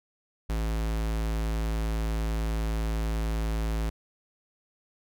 square tone, 54.7 Hz, A1, 9 cents flat, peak -27 dBFS, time 0.49-3.9 s, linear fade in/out 10 ms, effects none

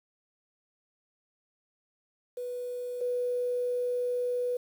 sine tone pair in turn, 492.4 / 492.4 Hz, B4 / B4, -5 / -5 cents, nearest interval unison, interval 0 cents, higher neither, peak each -33 / -27 dBFS, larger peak second, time 2.37-3.01 / 3.01-4.57 s, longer second, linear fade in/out 5 ms, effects 9-bit

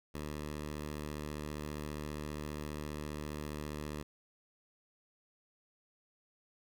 10% pulse tone, 74.9 Hz, D2, 35 cents sharp, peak -31 dBFS, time 0.14-4.03 s, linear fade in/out 10 ms, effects none

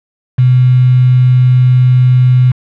sine tone with quantisation, 126.5 Hz, B2, 42 cents sharp, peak -4 dBFS, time 0.38-2.52 s, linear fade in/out 10 ms, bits 4, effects low-pass 2000 Hz 12 dB/octave

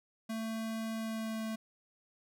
square tone with pitch glide, 223.2 to 220.9 Hz, A3 to A3, +25 to +7 cents, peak -36 dBFS, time 0.29-1.56 s, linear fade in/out 10 ms, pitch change -18 cents, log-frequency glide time 0.95-1.44 s, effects none

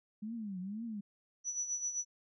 sine tone with vibrato, 205.7 Hz, G#3, 16 cents flat, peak -38 dBFS, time 0.22-1.01 s, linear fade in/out 10 ms, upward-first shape triangle, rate 2 Hz, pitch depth 250 cents each way
sine tone with tremolo, 5920 Hz, F#8, in tune, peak -32 dBFS, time 1.44-2.05 s, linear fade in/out 50 ms, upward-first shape sine, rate 7.7 Hz, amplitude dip 65%
effects none

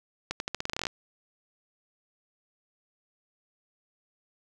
accelerating click train, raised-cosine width 0.2 ms, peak -13 dBFS, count 14, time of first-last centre 0.31-0.869 s, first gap 91 ms, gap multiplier 0.86, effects none

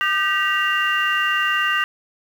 sine tone cluster, 1210 / 1546 / 1925 / 2789 Hz, D#6 / G6 / B6 / F7, -49 / -24 / -45 / -3 cents, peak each -22 dBFS, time 0.01-1.84 s, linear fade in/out 0 ms, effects tanh soft clip ceiling -9 dBFS + 7-bit

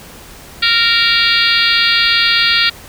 harmonic tone with a mistuned harmonic, 463.7 Hz, A#4, 9 cents flat, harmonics 3 / 4 / 5 / 6 / 7 / 8 / 9 / 10, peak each -18 / -18 / -18 / -18 / -18 / -18 / -18 / -18 dBFS, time 0.62-2.7 s, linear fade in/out 10 ms, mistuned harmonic 7, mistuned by +45 cents, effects pink hiss -36 dBFS RMS until 2.88 s

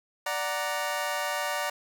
20% pulse chord, D augmented, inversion none, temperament equal, 587.3 / 740 / 932.3 Hz, D5 / F#5 / A#5, 0 / 0 / 0 cents, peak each -27 / -29 / -28 dBFS, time 0.26-1.7 s, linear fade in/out 5 ms, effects none

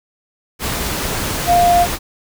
sine tone in noise, 700 Hz, F5, 4 cents sharp, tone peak -9 dBFS, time 1.46-1.87 s, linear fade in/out 50 ms, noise pink, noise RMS -21 dBFS, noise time 0.59-1.99 s, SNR +9 dB, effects none

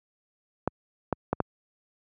clicks, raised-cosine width 1 ms, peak -10 dBFS, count 4, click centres 0.676 / 1.127 / 1.33 / 1.403 s, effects high-pass 80 Hz 12 dB/octave

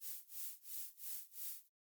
violet noise with tremolo, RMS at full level -44 dBFS, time 0-1.69 s, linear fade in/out 50 ms, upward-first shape sine, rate 2.9 Hz, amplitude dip 95%, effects noise-tail reverb RT60 0.1 s tail -23 dB re dry + Opus 48 kbps

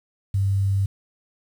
sine tone with quantisation, 98 Hz, G2, in tune, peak -18 dBFS, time 0.34-0.86 s, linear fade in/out 5 ms, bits 8, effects none

